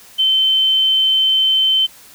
sine tone, 3083 Hz, G7, 29 cents flat, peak -11 dBFS, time 0.18-1.87 s, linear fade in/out 20 ms, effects white hiss -43 dBFS RMS until 2.14 s

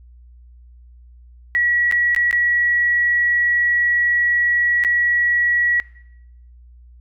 sine tone with dropouts, 1926 Hz, B6, 44 cents flat, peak -14 dBFS, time 1.55-5.8 s, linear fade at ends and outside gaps 0 ms, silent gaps 1.913-1.923 / 2.148-2.163 / 2.311-2.328 / 4.838-4.848 s, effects noise-tail reverb RT60 0.8 s tail -20 dB re dry + added 60 Hz sine -42 dBFS peak until 7 s

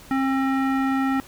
square tone with low-pass filter, 267.8 Hz, C4, 40 cents sharp, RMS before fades -22 dBFS, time 0.11-1.2 s, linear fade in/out 0 ms, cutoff 1700 Hz, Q 1.9, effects pink hiss -46 dBFS RMS until 1.27 s

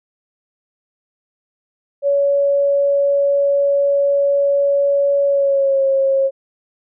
sine tone with pitch glide, 563 to 541.6 Hz, C#5 to C#5, +27 to -40 cents, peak -12 dBFS, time 2.02-6.31 s, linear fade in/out 50 ms, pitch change -67 cents, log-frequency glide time 5.26-5.84 s, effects none

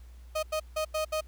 35% pulse tone bursts at uneven times, 623 Hz, D#5, 2 cents sharp, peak -26 dBFS, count 5, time 0.35-0.43 / 0.52-0.6 / 0.76-0.85 / 0.94-1.05 / 1.12-1.21 s, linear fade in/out 10 ms, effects added 60 Hz sine -46 dBFS peak until 1.27 s + pink hiss -64 dBFS RMS until 1.27 s

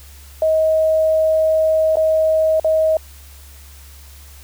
sine tone with dropouts, 633 Hz, D#5, 30 cents sharp, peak -12 dBFS, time 0.42-2.97 s, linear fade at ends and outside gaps 2 ms, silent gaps 1.957-1.969 / 2.598-2.645 s, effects added 70 Hz sine -39 dBFS peak until 4.43 s + white hiss -45 dBFS RMS until 4.43 s

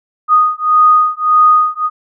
sine beating tone pair, 1239 / 1240.7 Hz, D#6 / D#6, -8 / -5 cents, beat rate 1.7 Hz, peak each -10 dBFS, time 0.28-1.9 s, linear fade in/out 50 ms, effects none

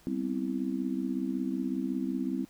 sine chord, C major seventh, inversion second, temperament just, 196.22 / 245.3 / 261.6 / 327 Hz, G3 / B3 / C4 / E4, +2 / -12 / 0 / -14 cents, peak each -35 / -38 / -32 / -36 dBFS, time 0.07-2.45 s, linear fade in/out 0 ms, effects pink hiss -60 dBFS RMS until 2.49 s

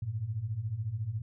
sine beating tone pair, 99.7 / 113.7 Hz, G2 / A#2, +30 / -43 cents, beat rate 14 Hz, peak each -37 / -33 dBFS, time 0.02-1.22 s, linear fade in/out 5 ms, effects none

